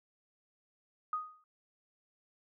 sine tone with exponential decay, 1244.5 Hz, D#6, in tune, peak -29 dBFS, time 1.13-1.44 s, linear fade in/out 2 ms, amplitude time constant 66 ms, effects none

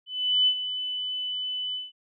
sine tone with ADSR envelope, 3001 Hz, F#7, 24 cents sharp, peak -17 dBFS, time 0.06-1.92 s, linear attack 410 ms, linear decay 71 ms, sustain -11 dB, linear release 180 ms, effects none

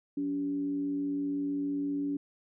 sine tone with frequency modulation, 284.9 Hz, C#4, 48 cents sharp, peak -29 dBFS, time 0.17-2.17 s, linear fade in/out 5 ms, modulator 106 Hz, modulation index 0.31, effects none

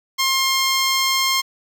10% pulse tone, 1065 Hz, C6, 30 cents sharp, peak -8 dBFS, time 0.18-1.42 s, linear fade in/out 20 ms, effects none

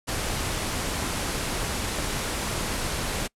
pink low-pass noise, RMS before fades -29 dBFS, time 0.07-3.28 s, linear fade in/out 20 ms, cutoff 12000 Hz, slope 48 dB/octave, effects noise-tail reverb RT60 0.1 s tail -25 dB re dry

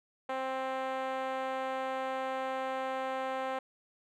5% pulse tone with band-pass filter, 262.9 Hz, C4, 8 cents sharp, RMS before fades -35 dBFS, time 0.29-3.59 s, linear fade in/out 5 ms, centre 630 Hz, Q 1.6, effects none

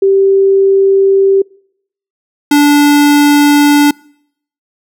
sine / square tone pair in turn, 390 / 290.8 Hz, G4 / D4, -9 / -17 cents, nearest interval perfect fourth, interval 508 cents, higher first, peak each -5 dBFS, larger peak neither, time 0.02-1.42 / 2.51-3.91 s, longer neither, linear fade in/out 5 ms, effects noise-tail reverb RT60 0.7 s tail -26 dB re dry

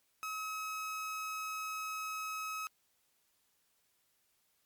30% pulse tone, 1280 Hz, D#6, 49 cents sharp, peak -35 dBFS, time 0.23-2.67 s, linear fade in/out 0 ms, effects white hiss -75 dBFS RMS until 4.65 s + MP3 96 kbps

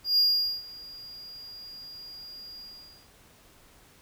triangle tone with ADSR envelope, 4829 Hz, D8, 47 cents sharp, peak -17 dBFS, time 0.04-3.09 s, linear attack 140 ms, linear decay 440 ms, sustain -23 dB, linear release 500 ms, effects pink hiss -57 dBFS RMS until 4.01 s

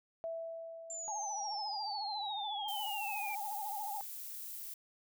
sine tone with exponential decay, 659.3 Hz, E5, in tune, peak -36 dBFS, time 0.24-2.59 s, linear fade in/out 0 ms, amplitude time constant 510 ms
sine exponential sweep, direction down, 7300 to 2326 Hz, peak -40 dBFS, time 0.9-3.35 s, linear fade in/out 2 ms
sine tone with vibrato, 825 Hz, G#5, 12 cents flat, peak -38 dBFS, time 1.08-4.01 s, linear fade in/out 0 ms, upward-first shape triangle, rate 14 Hz, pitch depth 110 cents each way
violet noise, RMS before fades -45 dBFS, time 2.68-4.74 s, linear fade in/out 5 ms
effects none

